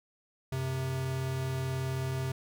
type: tone pair together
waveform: square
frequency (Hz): 93.13 / 131.7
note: F#2 / C3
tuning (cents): +12 / +12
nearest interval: tritone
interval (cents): 600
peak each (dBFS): -40 / -32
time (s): 0.52-2.32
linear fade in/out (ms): 5
effects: none